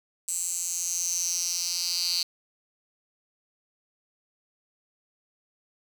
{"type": "tone with high-pass filter sweep", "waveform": "10% pulse", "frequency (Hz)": 174.61, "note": "F3", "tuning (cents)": 0, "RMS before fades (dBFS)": -29, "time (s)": [0.28, 2.23], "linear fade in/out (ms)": 5, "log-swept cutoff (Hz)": [7800, 4500], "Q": 6.4, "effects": []}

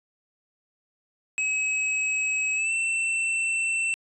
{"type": "tone with pitch glide", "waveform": "square", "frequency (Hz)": [2559, 2685], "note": ["D#7", "E7"], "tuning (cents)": [48, 31], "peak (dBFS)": -24, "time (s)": [1.38, 3.94], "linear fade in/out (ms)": 0, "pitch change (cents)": 83, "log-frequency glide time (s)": [2.55, 2.72], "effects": ["resampled to 24000 Hz"]}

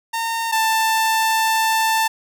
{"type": "tone pair in turn", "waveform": "sawtooth", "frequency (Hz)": [913, 888], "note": ["A#5", "A5"], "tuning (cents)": [-36, 16], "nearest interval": "unison", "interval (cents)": 48, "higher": "first", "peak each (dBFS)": [-17, -12], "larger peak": "second", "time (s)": [[0.13, 0.52], [0.52, 2.08]], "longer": "second", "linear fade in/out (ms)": 10, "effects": []}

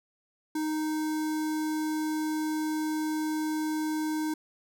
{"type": "tone with notch filter", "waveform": "square", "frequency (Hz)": 310, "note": "D#4", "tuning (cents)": -6, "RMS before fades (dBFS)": -30, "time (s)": [0.55, 4.34], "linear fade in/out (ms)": 5, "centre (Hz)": 2700, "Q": 1.2, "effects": []}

